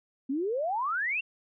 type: exponential sweep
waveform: sine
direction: up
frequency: 254.9 to 2792 Hz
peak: -27 dBFS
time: 0.29-1.21 s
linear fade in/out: 10 ms
effects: none